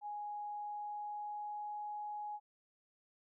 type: tone with pitch glide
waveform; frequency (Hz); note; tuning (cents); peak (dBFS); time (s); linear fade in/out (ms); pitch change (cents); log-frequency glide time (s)
sine; 830.6 to 835.9; G#5 to G#5; 0 to +11; -40; 0.01-2.4; 50; +11; 0.5-1.8
effects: none